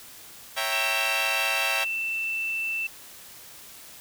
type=chord; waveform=10% pulse; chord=C# diminished seventh; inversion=none; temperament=equal with one note detuned; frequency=550.2 / 659.3 / 784 / 932.3 Hz; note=C#5 / E5 / G5 / Bb5; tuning=-13 / 0 / 0 / 0 cents; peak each=-25 / -22 / -22 / -24 dBFS; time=0.56-1.85 s; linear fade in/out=20 ms
type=tone with pitch glide; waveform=sine; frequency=2685 to 2665 Hz; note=E7 to E7; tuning=+31 to +18 cents; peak=-26 dBFS; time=0.72-2.87 s; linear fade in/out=5 ms; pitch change=-13 cents; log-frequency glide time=1.22-2.38 s
effects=white hiss -46 dBFS RMS until 4 s